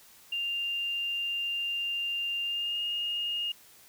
sine tone with pitch glide, 2794 to 2844 Hz, F7 to F7, 0 to +31 cents, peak -29 dBFS, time 0.32-3.52 s, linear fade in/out 5 ms, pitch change +31 cents, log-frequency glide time 2.43-2.82 s, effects white hiss -56 dBFS RMS until 3.88 s

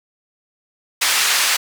pink band-pass noise, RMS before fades -17 dBFS, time 1.01-1.57 s, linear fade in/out 10 ms, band 1500 to 11000 Hz, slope 12 dB/octave, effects none

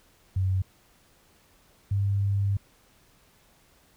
sine tone pair in turn, 94.2 / 99.56 Hz, F#2 / G2, +32 / +27 cents, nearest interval minor second, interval 95 cents, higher second, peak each -22 dBFS, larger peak neither, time 0.36-0.62 / 1.91-2.57 s, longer second, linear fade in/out 5 ms, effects pink hiss -61 dBFS RMS until 3.96 s

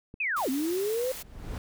click, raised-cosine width 3 ms, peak -30 dBFS, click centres 0.141 s
sine linear two-way sweep, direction down then up, 2637 to 251.1 to 528 Hz, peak -26 dBFS, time 0.2-1.12 s, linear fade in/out 5 ms, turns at 0.49 s
white noise, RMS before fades -40 dBFS, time 0.36-1.23 s, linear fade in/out 10 ms
brown noise with exponential growth, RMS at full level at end -31 dBFS, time 0.89-1.58 s, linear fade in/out 1 ms, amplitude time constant 150 ms
effects none

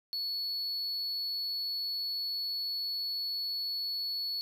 triangle tone, 4406 Hz, C#8, 11 cents flat, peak -31 dBFS, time 0.13-4.41 s, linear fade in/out 0 ms, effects none

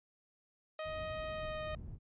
sawtooth tone with pitch glide, 626 to 619.5 Hz, D#5 to D#5, +10 to -8 cents, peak -35 dBFS, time 0.79-1.75 s, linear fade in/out 2 ms, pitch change -18 cents, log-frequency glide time 1.29-1.62 s
white low-pass noise, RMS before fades -47 dBFS, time 0.84-1.99 s, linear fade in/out 50 ms, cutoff 100 Hz, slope 12 dB/octave
effects resampled to 8000 Hz

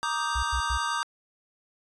square chord, Eb major seventh, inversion second, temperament equal with one note detuned, 938.8 / 1174.7 / 1244.5 / 1568 Hz, Bb5 / D6 / Eb6 / G6, +12 / 0 / 0 / 0 cents, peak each -33 dBFS, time 0.03-1.03 s, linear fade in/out 0 ms
sine tone bursts, 62.6 Hz, B1, 24 cents sharp, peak -27 dBFS, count 3, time 0.35-0.778 s, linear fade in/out 10 ms, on 82 ms, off 91 ms
effects resampled to 22050 Hz

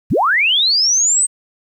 sine linear sweep, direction up, 40.77 to 8372 Hz, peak -11 dBFS, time 0.1-1.27 s, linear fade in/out 20 ms, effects 8-bit

